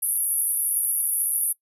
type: band-pass noise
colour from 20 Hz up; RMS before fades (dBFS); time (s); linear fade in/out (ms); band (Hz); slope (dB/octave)
pink; -24; 0.02-1.53; 10; 10000 to 12000; 96
effects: noise-tail reverb RT60 0.1 s tail -22 dB re dry